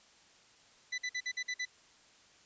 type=tone bursts; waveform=sawtooth; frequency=1994 Hz; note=B6; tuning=16 cents sharp; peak=-30 dBFS; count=7; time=0.92-1.654 s; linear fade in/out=10 ms; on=62 ms; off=50 ms; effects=white hiss -62 dBFS RMS until 2.45 s + resampled to 16000 Hz